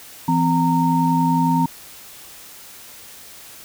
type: tone cluster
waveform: sine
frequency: 166.3 / 257.1 / 923 Hz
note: E3 / C4 / A#5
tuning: +16 / -30 / -17 cents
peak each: -19 dBFS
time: 0.28-1.66 s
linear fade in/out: 5 ms
effects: white hiss -41 dBFS RMS until 3.64 s